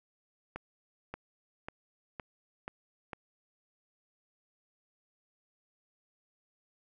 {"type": "accelerating click train", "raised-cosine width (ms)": 0.5, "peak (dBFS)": -24, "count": 6, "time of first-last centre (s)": [0.56, 3.132], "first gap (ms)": 580, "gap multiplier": 0.94, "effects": []}